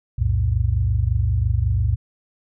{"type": "tone cluster", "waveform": "sine", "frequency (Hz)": [64, 87.4, 113], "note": ["C2", "F2", "A2"], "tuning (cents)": [-38, 2, 47], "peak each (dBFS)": -21, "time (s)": [0.18, 1.96], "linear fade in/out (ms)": 10, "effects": []}